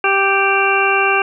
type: harmonic tone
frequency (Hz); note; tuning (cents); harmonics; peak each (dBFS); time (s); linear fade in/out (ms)
392; G4; 0; 1 / 2 / 3 / 4 / 6 / 7; -19 / -19 / -19 / -19 / -19 / -19; 0.04-1.22; 2
effects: none